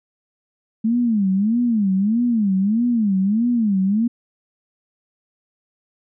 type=tone with vibrato; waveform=sine; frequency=214.5 Hz; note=A3; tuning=44 cents flat; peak=-15 dBFS; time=0.84-4.08 s; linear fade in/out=10 ms; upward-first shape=sine; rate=1.6 Hz; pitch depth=220 cents each way; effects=none